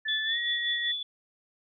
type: tone with pitch glide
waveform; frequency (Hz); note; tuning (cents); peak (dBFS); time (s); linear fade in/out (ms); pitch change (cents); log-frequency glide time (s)
sine; 1750 to 1897.4; A6 to A#6; -10 to +30; -30; 0.05-0.92; 10; +140; 0.25-0.38
type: tone with tremolo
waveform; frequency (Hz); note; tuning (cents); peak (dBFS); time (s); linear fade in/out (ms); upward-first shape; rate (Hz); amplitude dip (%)
sine; 3450; A7; -35; -26; 0.08-1.03; 5; sine; 5.2; 55
effects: none